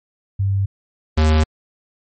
sine / square tone pair in turn, 98.1 / 77.9 Hz, G2 / D#2, +2 / +3 cents, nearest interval major third, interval 399 cents, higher first, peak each -15 / -12 dBFS, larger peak second, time 0.39-0.66 / 1.17-1.44 s, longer neither, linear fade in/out 10 ms, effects MP3 32 kbps

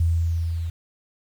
sine tone with level ramp, 83.4 Hz, E2, 21 cents sharp, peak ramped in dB -16 to -25 dBFS, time 0-0.7 s, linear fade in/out 5 ms, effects 8-bit

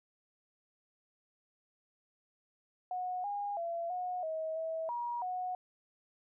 sine tone with pitch steps, 730 / 814 / 678 / 726 / 637 / 647 / 955 / 732 Hz, F#5 / G#5 / E5 / F#5 / D#5 / E5 / A#5 / F#5, -24 / -35 / +49 / -33 / +41 / -32 / +42 / -19 cents, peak -34 dBFS, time 2.91-5.55 s, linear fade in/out 2 ms, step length 330 ms, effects none

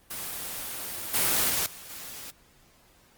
white noise with level steps, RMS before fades -35 / -24 / -27 / -45 / -41 dBFS, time 0.1-2.31 s, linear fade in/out 10 ms, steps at 1.14 / 1.5 / 1.66 / 1.9 s, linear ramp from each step 2 ms, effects pink hiss -60 dBFS RMS until 3.17 s + Opus 24 kbps

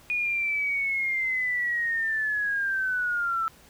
sine linear sweep, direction down, 2461 to 1318.5 Hz, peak -24 dBFS, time 0.1-3.48 s, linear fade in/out 0 ms, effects pink hiss -54 dBFS RMS until 3.69 s

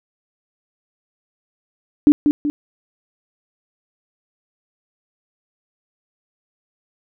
sine tone with echo, 293.7 Hz, D4, in tune, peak -5 dBFS, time 2.07-2.12 s, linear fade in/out 0 ms, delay 190 ms, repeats 2, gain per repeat -6 dB, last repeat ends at 2.5 s, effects none

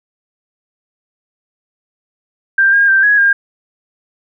sine tone with pitch steps, 1582 / 1620 / 1569 / 1668 / 1610 Hz, G6 / G#6 / G6 / G#6 / G6, +15 / -43 / +1 / +7 / +46 cents, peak -7 dBFS, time 2.58-3.33 s, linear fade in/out 5 ms, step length 150 ms, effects none

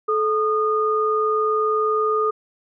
sine tone pair together, 433.1 / 1225 Hz, A4 / D#6, -27 / -27 cents, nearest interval octave + tritone, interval 1800 cents, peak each -20 dBFS, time 0.08-2.31 s, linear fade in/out 10 ms, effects none

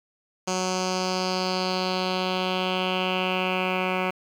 10% pulse tone with low-pass filter sweep, 184.9 Hz, F#3, 1 cent flat, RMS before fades -26 dBFS, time 0.47-4.11 s, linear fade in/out 10 ms, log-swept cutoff 6400 to 2200 Hz, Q 3.5, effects 8-bit

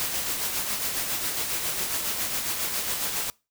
white noise with tremolo, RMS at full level -27 dBFS, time 0-3.3 s, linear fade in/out 0 ms, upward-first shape sine, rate 7.3 Hz, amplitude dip 40%, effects noise-tail reverb RT60 0.3 s tail -25 dB re dry

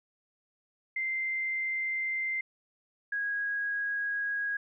sine tone pair in turn, 2085 / 1648.7 Hz, C7 / G#6, -7 / -13 cents, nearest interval major third, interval 406 cents, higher first, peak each -29 / -29 dBFS, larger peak neither, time 0.96-2.41 / 3.12-4.57 s, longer neither, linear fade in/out 5 ms, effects none

